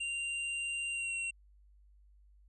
square tone with pitch glide, 2777 to 2736 Hz, F7 to F7, -10 to -36 cents, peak -35 dBFS, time 0-1.31 s, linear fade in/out 10 ms, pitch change -26 cents, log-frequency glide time 0.91-1.13 s, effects added 50 Hz sine -59 dBFS peak until 2.48 s + resampled to 24000 Hz

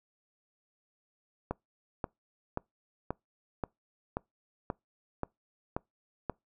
click train, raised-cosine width 1 ms, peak -18 dBFS, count 10, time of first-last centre 1.51-6.297 s, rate 1.88 Hz, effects noise-tail reverb RT60 0.2 s tail -26 dB re dry

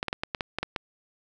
clicks, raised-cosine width 0.3 ms, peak -12 dBFS, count 9, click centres 0.029 / 0.083 / 0.129 / 0.235 / 0.348 / 0.408 / 0.586 / 0.63 / 0.762 s, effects none

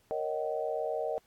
sine chord, D# minor seventh, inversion second, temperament equal with one note detuned, 466.2 / 554.4 / 622.3 / 759 Hz, A#4 / C#5 / D#5 / F#5, 0 / 0 / 0 / +44 cents, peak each -35 / -38 / -34 / -38 dBFS, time 0.11-1.18 s, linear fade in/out 0 ms, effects pink hiss -68 dBFS RMS until 1.26 s + AAC 64 kbps

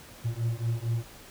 triangle beating tone pair, 113.8 / 118.2 Hz, A#2 / A#2, -41 / +24 cents, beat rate 4.4 Hz, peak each -28 dBFS, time 0.24-1.05 s, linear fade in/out 20 ms, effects pink hiss -49 dBFS RMS until 1.3 s

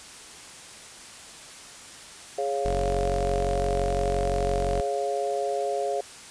sine chord, Db major, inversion second, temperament equal, 415.3 / 554.4 / 698.5 Hz, Ab4 / Db5 / F5, 0 / 0 / 0 cents, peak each -29 dBFS, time 2.38-6.01 s, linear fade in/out 5 ms
sawtooth tone, 45.85 Hz, F#1, 15 cents flat, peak -23 dBFS, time 2.65-4.81 s, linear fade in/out 0 ms
effects white hiss -44 dBFS RMS until 6.3 s + resampled to 22050 Hz

